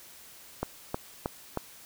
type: click train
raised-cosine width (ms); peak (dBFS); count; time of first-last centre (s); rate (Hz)
1; -15; 4; 0.63-1.573; 3.18
effects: white hiss -51 dBFS RMS until 1.85 s